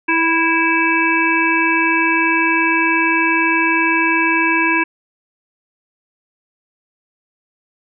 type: harmonic tone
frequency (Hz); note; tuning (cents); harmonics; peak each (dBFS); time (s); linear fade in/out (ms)
328.4; E4; -6; 1 / 3 / 5 / 7 / 8; -19 / -19 / -19 / -19 / -19; 0.08-4.84; 10
effects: none